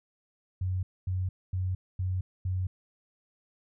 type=tone bursts; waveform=sine; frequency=92.5 Hz; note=F#2; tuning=in tune; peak=-27 dBFS; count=5; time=0.61-2.67 s; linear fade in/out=5 ms; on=220 ms; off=240 ms; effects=none